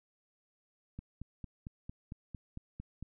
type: click train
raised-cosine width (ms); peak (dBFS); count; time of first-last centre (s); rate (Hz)
5; -30; 10; 0.99-3.026; 4.42
effects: none